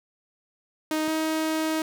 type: tone pair in turn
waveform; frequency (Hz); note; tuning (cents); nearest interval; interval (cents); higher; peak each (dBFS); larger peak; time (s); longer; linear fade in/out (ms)
sawtooth; 311.6 / 316.1; D#4 / D#4; +3 / +27; unison; 24; second; -20; neither; 0.91-1.08 / 1.08-1.82; second; 2
effects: none